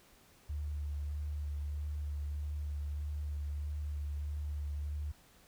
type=tone with vibrato; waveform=sine; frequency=73.6 Hz; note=D2; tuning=4 cents sharp; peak=-35 dBFS; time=0.49-5.12 s; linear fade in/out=10 ms; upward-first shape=sine; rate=1.6 Hz; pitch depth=17 cents each way; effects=pink hiss -63 dBFS RMS until 5.47 s